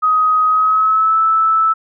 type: tone with pitch glide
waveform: sine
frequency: 1258 to 1312.9 Hz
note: D#6 to E6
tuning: +19 to -7 cents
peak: -10 dBFS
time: 0.02-1.74 s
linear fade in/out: 20 ms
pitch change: +74 cents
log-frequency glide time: 0.47-1.18 s
effects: none